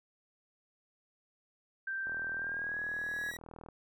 sine tone with pitch glide, 1568 to 1670.9 Hz, G6 to G#6, 0 to +10 cents, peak -34 dBFS, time 1.87-3.31 s, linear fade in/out 5 ms, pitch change +110 cents, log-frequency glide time 2.35-2.79 s
click train, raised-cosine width 1 ms, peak -35 dBFS, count 66, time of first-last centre 2.07-3.687 s, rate 40.2 Hz
sawtooth tone with exponential growth, 1923 Hz, B6, 47 cents flat, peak -37 dBFS, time 2.54-3.37 s, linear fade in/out 5 ms, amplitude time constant 180 ms
effects none

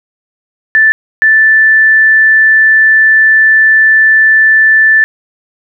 sine tone pair in turn, 1760 / 1760 Hz, A6 / A6, 0 / 0 cents, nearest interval unison, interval 0 cents, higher neither, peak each -3 dBFS, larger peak neither, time 0.75-0.92 / 1.22-5.04 s, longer second, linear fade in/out 0 ms, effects none

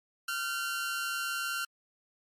sawtooth tone pair together, 1386.4 / 1526 Hz, F6 / G6, -13 / -47 cents, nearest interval major second, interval 166 cents, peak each -29 / -34 dBFS, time 0.28-1.65 s, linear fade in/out 5 ms, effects MP3 64 kbps

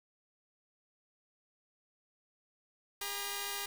5% pulse tone pair together, 403.8 / 956 Hz, G#4 / A#5, -49 / +43 cents, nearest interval octave + minor third, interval 1492 cents, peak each -28 dBFS, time 3.01-3.66 s, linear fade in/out 5 ms, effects 8-bit

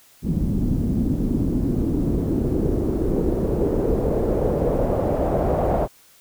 pink noise with low-pass filter sweep, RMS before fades -21 dBFS, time 0.22-5.88 s, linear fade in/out 50 ms, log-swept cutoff 210 to 690 Hz, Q 2.6, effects white hiss -53 dBFS RMS until 6.2 s

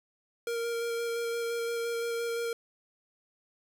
square tone with vibrato, 466.2 Hz, A#4, in tune, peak -31 dBFS, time 0.47-2.53 s, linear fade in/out 2 ms, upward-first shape square, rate 5.8 Hz, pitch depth 9 cents each way, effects none

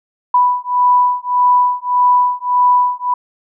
sine beating tone pair, 987.8 / 989.5 Hz, B5 / B5, 0 / +3 cents, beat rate 1.7 Hz, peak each -13 dBFS, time 0.34-3.14 s, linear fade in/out 5 ms, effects none

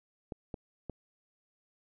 clicks, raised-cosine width 2 ms, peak -25 dBFS, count 3, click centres 0.322 / 0.542 / 0.897 s, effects none

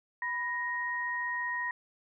sine tone pair together, 987.8 / 1872.8 Hz, B5 / A#6, 0 / +8 cents, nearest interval major seventh, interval 1108 cents, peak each -36 / -32 dBFS, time 0.22-1.71 s, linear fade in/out 2 ms, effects none

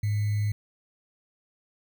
sine tone with sample-and-hold, 104.5 Hz, G#2, 11 cents sharp, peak -23 dBFS, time 0.03-0.52 s, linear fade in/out 5 ms, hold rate 2100 Hz, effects none

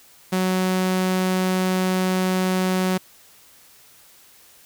sawtooth tone, 185.6 Hz, F#3, 6 cents sharp, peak -15 dBFS, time 0.32-2.98 s, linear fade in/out 10 ms, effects white hiss -51 dBFS RMS until 4.65 s

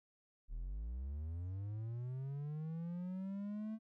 triangle linear sweep, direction up, 35.17 to 222.4 Hz, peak -38 dBFS, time 0.48-3.79 s, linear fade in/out 50 ms, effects none

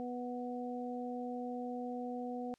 harmonic tone, 246.1 Hz, B3, 6 cents flat, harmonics 1 / 2 / 3, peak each -40 / -43 / -44 dBFS, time 0-2.54 s, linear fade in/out 0 ms, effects white hiss -75 dBFS RMS until 2.58 s + low-pass 7000 Hz 12 dB/octave

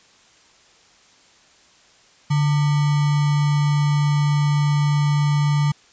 sine tone with sample-and-hold, 146.1 Hz, D3, 9 cents flat, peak -15 dBFS, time 2.3-5.72 s, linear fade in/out 10 ms, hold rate 1050 Hz, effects white hiss -53 dBFS RMS until 5.92 s + resampled to 16000 Hz

